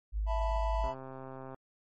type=tone; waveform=sine; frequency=52 Hz; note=G#1; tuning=3 cents sharp; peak=-29 dBFS; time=0.12-0.9 s; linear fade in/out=50 ms
type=chord; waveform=triangle; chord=E suspended fourth; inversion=none; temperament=equal; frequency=659.3 / 880 / 987.8 Hz; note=E5 / A5 / B5; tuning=0 / 0 / 0 cents; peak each=-34 / -36 / -36 dBFS; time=0.26-0.95 s; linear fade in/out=50 ms
type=click train; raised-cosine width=1 ms; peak=-31 dBFS; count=94; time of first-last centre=0.84-1.545 s; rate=132 Hz
effects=MP3 32 kbps